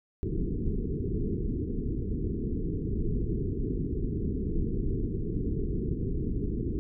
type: low-pass noise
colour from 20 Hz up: pink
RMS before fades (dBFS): -30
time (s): 0.23-6.79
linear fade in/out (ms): 0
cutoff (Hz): 440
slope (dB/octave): 96
effects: none